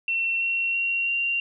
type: tone with pitch steps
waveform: sine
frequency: 2709 / 2728 / 2747 / 2766 Hz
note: E7 / F7 / F7 / F7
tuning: +47 / -41 / -29 / -17 cents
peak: -22 dBFS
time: 0.08-1.4 s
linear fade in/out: 2 ms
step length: 330 ms
effects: none